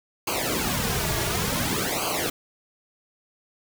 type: noise with flanger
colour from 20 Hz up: pink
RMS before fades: -26 dBFS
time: 0.27-2.3 s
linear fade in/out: 5 ms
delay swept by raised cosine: 0.54 to 3.94 ms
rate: 0.56 Hz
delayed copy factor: -0.95
effects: none